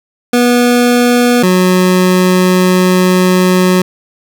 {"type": "tone pair in turn", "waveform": "25% pulse", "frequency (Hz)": [243.3, 183.22], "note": ["B3", "F#3"], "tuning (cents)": [-26, -17], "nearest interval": "perfect fourth", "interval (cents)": 491, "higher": "first", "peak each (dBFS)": -3, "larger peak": "neither", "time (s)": [[0.33, 1.43], [1.43, 3.82]], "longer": "second", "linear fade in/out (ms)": 5, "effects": []}